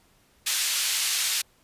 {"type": "band-pass noise", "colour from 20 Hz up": "pink", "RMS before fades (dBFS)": -26, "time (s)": [0.46, 1.42], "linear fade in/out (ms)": 10, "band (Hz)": [2900, 12000], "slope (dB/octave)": 12, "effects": ["pink hiss -62 dBFS RMS until 1.63 s", "resampled to 32000 Hz"]}